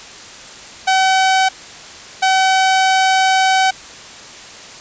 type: tone bursts at uneven times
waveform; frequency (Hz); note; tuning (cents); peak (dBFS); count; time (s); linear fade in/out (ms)
sawtooth; 760; F#5; +46; -7; 2; 0.87-1.49 / 2.22-3.71; 10
effects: white hiss -35 dBFS RMS until 4.8 s + resampled to 16000 Hz